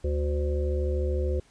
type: harmonic tone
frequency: 73.42 Hz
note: D2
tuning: in tune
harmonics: 1 / 3 / 5 / 7 / 8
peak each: -25 / -41 / -32 / -33 / -45 dBFS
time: 0.04-1.4 s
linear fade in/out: 5 ms
effects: pink hiss -60 dBFS RMS until 1.5 s + resampled to 22050 Hz